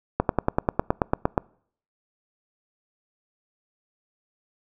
slowing click train, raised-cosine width 1 ms, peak -5 dBFS, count 12, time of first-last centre 0.2-1.378 s, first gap 92 ms, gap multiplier 1.03, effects noise-tail reverb RT60 0.6 s tail -26 dB re dry

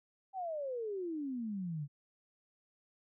sine exponential sweep, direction down, 789 to 138.59 Hz, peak -36 dBFS, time 0.33-1.88 s, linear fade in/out 50 ms, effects none

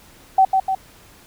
sine tone with echo, 765 Hz, G5, 42 cents flat, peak -9 dBFS, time 0.38-0.45 s, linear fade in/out 5 ms, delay 150 ms, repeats 2, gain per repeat -4 dB, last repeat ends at 0.75 s, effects pink hiss -48 dBFS RMS until 1.26 s

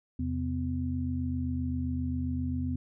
sine tone cluster, 83.8 / 131.4 / 251.9 Hz, E2 / C3 / B3, +29 / +8 / +34 cents, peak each -32 / -37 / -32 dBFS, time 0.19-2.76 s, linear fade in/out 5 ms, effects none

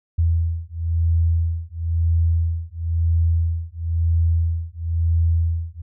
sine beating tone pair, 82.6 / 83.59 Hz, E2 / E2, +4 / +25 cents, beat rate 0.99 Hz, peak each -20 dBFS, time 0.18-5.82 s, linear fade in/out 10 ms, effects none

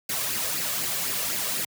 white noise with flanger, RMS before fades -28 dBFS, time 0.09-1.65 s, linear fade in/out 5 ms, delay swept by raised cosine 0.41 to 1.81 ms, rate 4 Hz, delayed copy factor +0.55, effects high-pass 100 Hz 12 dB/octave

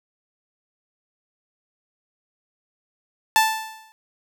sawtooth tone with exponential decay, 880 Hz, A5, in tune, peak -8 dBFS, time 3.36-3.92 s, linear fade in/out 0 ms, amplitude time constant 120 ms, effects none

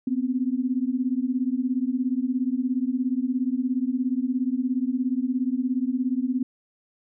sine beating tone pair, 246.6 / 263.6 Hz, B3 / C4, -2 / +13 cents, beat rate 17 Hz, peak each -25 dBFS, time 0.07-6.43 s, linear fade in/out 5 ms, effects none

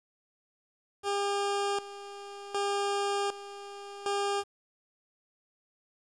20% pulse tone with tremolo, 402.4 Hz, G4, 45 cents sharp, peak -23 dBFS, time 1.03-4.44 s, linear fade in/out 50 ms, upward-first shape square, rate 0.66 Hz, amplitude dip 80%, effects resampled to 22050 Hz + 9-bit

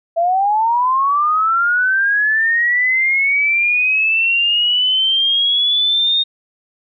sine linear sweep, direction up, 659.3 to 3700 Hz, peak -12 dBFS, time 0.16-6.24 s, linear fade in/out 20 ms, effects none

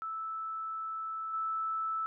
sine tone with level steps, 1314 Hz, E6, 6 cents flat, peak -35 / -31 dBFS, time 0.02-2.06 s, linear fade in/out 0 ms, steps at 1.33 s, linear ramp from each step 10 ms, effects none

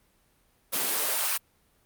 white noise with high-pass filter sweep, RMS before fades -27 dBFS, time 0.72-1.38 s, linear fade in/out 20 ms, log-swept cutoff 200 to 1100 Hz, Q 1.4, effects pink hiss -66 dBFS RMS until 1.85 s + Opus 32 kbps

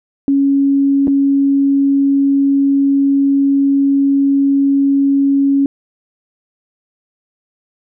sine tone with dropouts, 277.2 Hz, C#4, in tune, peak -9 dBFS, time 0.28-5.66 s, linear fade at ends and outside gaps 1 ms, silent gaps 1.072-1.079 s, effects none

